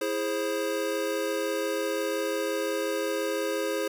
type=chord; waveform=square; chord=E augmented; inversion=none; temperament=equal with one note detuned; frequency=329.6 / 415.3 / 529.9 Hz; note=E4 / G#4 / B#4; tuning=0 / 0 / +22 cents; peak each=-34 / -32 / -31 dBFS; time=0.01-3.88 s; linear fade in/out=5 ms; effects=none